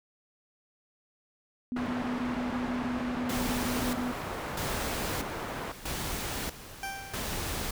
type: tone bursts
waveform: sine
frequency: 246.9 Hz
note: B3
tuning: in tune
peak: -30 dBFS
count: 15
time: 1.72-4.114 s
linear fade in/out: 0 ms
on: 140 ms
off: 21 ms
type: low-pass noise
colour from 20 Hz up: white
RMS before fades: -37 dBFS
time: 1.76-5.72 s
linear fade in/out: 5 ms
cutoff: 1200 Hz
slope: 12 dB/octave
type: noise with tremolo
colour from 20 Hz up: pink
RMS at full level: -34 dBFS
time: 3.29-7.71 s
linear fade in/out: 5 ms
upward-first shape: square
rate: 0.78 Hz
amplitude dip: 75%
type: tone with exponential decay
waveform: 20% pulse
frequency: 784 Hz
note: G5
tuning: in tune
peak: -27 dBFS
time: 6.83-7.62 s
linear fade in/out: 2 ms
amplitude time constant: 170 ms
effects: none